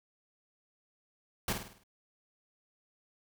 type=noise with echo; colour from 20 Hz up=pink; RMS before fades=-32 dBFS; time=1.48-1.53 s; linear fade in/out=2 ms; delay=51 ms; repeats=6; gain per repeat=-6 dB; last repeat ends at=1.836 s; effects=none